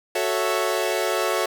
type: chord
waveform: sawtooth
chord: F# minor seventh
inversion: none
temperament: equal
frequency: 370 / 440 / 554.4 / 659.3 Hz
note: F#4 / A4 / C#5 / E5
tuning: 0 / 0 / 0 / 0 cents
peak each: -23 dBFS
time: 0.15-1.46 s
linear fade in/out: 5 ms
effects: none